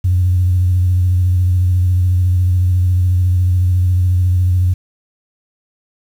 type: tone with vibrato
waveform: sine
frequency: 90.5 Hz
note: F#2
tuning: 38 cents flat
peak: -9 dBFS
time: 0.04-4.74 s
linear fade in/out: 10 ms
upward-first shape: sine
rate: 14 Hz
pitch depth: 37 cents each way
effects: tanh soft clip ceiling -5 dBFS + 7-bit